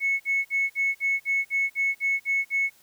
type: tone bursts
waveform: sine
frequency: 2200 Hz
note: C#7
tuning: 14 cents flat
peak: -20 dBFS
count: 11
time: 0-2.7 s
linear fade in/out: 50 ms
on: 200 ms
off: 50 ms
effects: tanh soft clip ceiling -16 dBFS + white hiss -58 dBFS RMS until 2.82 s